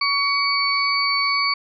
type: tone cluster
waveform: sine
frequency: 1127 / 2253 / 4501 Hz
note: C#6 / C#7 / C#8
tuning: +28 / +28 / +26 cents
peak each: -22 dBFS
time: 0.01-1.54 s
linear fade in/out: 5 ms
effects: none